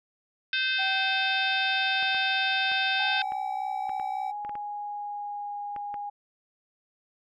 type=harmonic tone; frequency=518 Hz; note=C5; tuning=17 cents flat; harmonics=3 / 4 / 5 / 6 / 7 / 8 / 9 / 10; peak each=-28 / -40 / -30 / -37 / -30 / -43 / -39 / -44 dBFS; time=0.53-3.22 s; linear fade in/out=2 ms
type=tone; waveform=triangle; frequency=767 Hz; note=G5; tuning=38 cents flat; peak=-29 dBFS; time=0.78-4.32 s; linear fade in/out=20 ms
type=clicks; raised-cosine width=0.5 ms; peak=-27 dBFS; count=11; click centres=2.027 / 2.147 / 2.717 / 3.321 / 3.894 / 3.998 / 4.449 / 4.494 / 4.554 / 5.763 / 5.942 s
type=tone with pitch glide; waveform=sine; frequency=830.6 to 819.6 Hz; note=G#5 to G#5; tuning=0 to -23 cents; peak=-32 dBFS; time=2.99-6.1 s; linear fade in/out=10 ms; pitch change=-23 cents; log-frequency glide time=4.2-5.59 s
effects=none